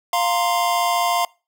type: chord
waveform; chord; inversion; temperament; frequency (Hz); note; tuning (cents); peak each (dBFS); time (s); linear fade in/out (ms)
square; F suspended fourth; none; equal; 698.5 / 932.3 / 1046.5; F5 / Bb5 / C6; 0 / 0 / 0; -21 / -25 / -23; 0.13-1.25; 2
effects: noise-tail reverb RT60 0.3 s tail -24 dB re dry